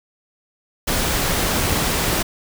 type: noise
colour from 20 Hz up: pink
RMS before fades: -20 dBFS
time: 0.87-2.23 s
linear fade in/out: 10 ms
effects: none